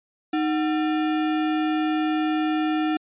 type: tone with sample-and-hold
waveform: sine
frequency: 310 Hz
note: D#4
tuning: 6 cents flat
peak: -20 dBFS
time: 0.33-2.97 s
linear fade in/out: 5 ms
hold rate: 1050 Hz
effects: resampled to 8000 Hz